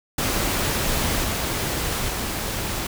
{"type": "noise with level steps", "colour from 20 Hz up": "pink", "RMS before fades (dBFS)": [-23, -25, -27], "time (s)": [0.18, 2.87], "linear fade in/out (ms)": 5, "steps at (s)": [1.24, 2.08], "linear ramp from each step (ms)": 5, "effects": []}